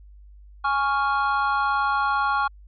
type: chord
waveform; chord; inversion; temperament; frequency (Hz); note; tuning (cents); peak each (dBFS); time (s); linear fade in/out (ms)
triangle; Db major; second; equal; 830.6 / 1108.7 / 1396.9; Ab5 / Db6 / F6; 0 / 0 / 0; -23 / -22 / -23; 0.64-2.48; 10
effects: added 50 Hz sine -44 dBFS peak until 2.67 s + resampled to 11025 Hz